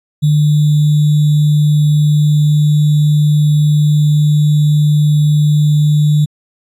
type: tone with sample-and-hold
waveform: sine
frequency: 149.7 Hz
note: D3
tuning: 33 cents sharp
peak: -7 dBFS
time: 0.22-6.26 s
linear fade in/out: 20 ms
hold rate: 3675 Hz
effects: resampled to 32000 Hz